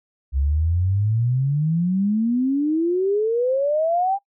sine exponential sweep, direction up, 65.4 to 806 Hz, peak -17 dBFS, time 0.32-4.19 s, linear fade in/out 50 ms, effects noise-tail reverb RT60 0.1 s tail -22 dB re dry

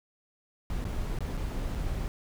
brown noise with dropouts, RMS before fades -32 dBFS, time 0.7-2.08 s, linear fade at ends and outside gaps 0 ms, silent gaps 0.842-0.852 / 1.187-1.206 / 1.37-1.374 / 1.749-1.754 s, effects none

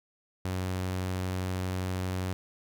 sawtooth tone, 92.5 Hz, F#2, in tune, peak -26 dBFS, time 0.45-2.33 s, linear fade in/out 0 ms, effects none

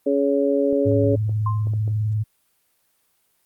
harmonic tone, 140.2 Hz, C#3, 20 cents sharp, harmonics 2 / 3 / 4, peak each -21 / -21 / -21 dBFS, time 0.06-1.16 s, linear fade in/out 10 ms
clicks, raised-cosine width 2 ms, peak -24 dBFS, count 8, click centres 0.728 / 0.871 / 1.039 / 1.135 / 1.294 / 1.671 / 1.736 / 1.878 s
sine tone with vibrato, 107 Hz, A2, 48 cents flat, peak -19 dBFS, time 0.85-2.24 s, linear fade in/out 20 ms, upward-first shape sine, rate 20 Hz, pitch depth 78 cents each way
sine tone with exponential decay, 1049 Hz, C6, 4 cents sharp, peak -21 dBFS, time 1.46-1.71 s, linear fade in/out 5 ms, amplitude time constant 53 ms
effects white hiss -66 dBFS RMS until 3.45 s + Opus 32 kbps

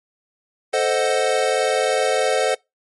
square chord, A diminished seventh, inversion none, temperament equal, 440 / 523.3 / 622.3 / 740 Hz, A4 / C5 / Eb5 / Gb5, 0 / 0 / 0 / 0 cents, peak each -23 / -22 / -24 / -24 dBFS, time 0.73-2.55 s, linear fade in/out 10 ms, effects noise-tail reverb RT60 0.2 s tail -25 dB re dry + MP3 48 kbps

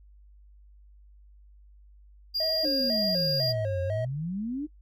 triangle tone, 4811 Hz, D8, 41 cents sharp, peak -24 dBFS, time 2.34-3.53 s, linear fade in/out 20 ms
triangle tone with vibrato, 587.3 Hz, D5, in tune, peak -27 dBFS, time 2.4-4.05 s, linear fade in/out 5 ms, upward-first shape square, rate 2 Hz, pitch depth 140 cents each way
sine exponential two-way sweep, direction down then up, 311.1 to 87.3 to 311.1 Hz, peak -29 dBFS, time 2.63-4.67 s, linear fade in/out 20 ms, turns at 3.82 s
effects noise-tail reverb RT60 0.1 s tail -23 dB re dry + added 50 Hz sine -51 dBFS peak until 4.81 s

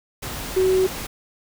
sine tone in noise, 374.9 Hz, F#4, 23 cents sharp, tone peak -15 dBFS, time 0.56-0.87 s, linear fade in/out 10 ms, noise pink, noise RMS -31 dBFS, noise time 0.22-1.07 s, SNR +13 dB, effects none

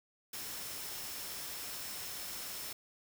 sine tone in noise, 5320 Hz, E8, 15 cents sharp, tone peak -51 dBFS, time 0.33-2.73 s, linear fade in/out 5 ms, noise white, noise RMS -43 dBFS, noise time 0.33-2.73 s, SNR -11 dB, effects none

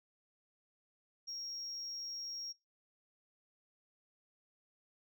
sine tone, 5588 Hz, F8, in tune, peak -39 dBFS, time 1.27-2.53 s, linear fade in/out 20 ms, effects noise-tail reverb RT60 0.2 s tail -23 dB re dry + tanh soft clip ceiling -38 dBFS

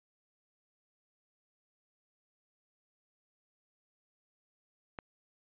click, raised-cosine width 0.5 ms, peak -25 dBFS, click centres 4.988 s, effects resampled to 8000 Hz

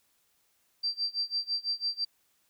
sine tone with tremolo, 4699 Hz, D8, in tune, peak -26 dBFS, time 0.83-2.05 s, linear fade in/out 10 ms, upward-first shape sine, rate 6 Hz, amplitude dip 95%, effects white hiss -71 dBFS RMS until 2.49 s

